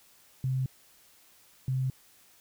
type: tone pair in turn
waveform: sine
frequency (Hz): 130.81 / 130.81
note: C3 / C3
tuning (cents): 0 / 0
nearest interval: unison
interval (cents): 0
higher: neither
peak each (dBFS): -26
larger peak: neither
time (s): 0.44-0.66 / 1.68-1.9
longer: neither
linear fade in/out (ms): 2
effects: white hiss -60 dBFS RMS until 2.4 s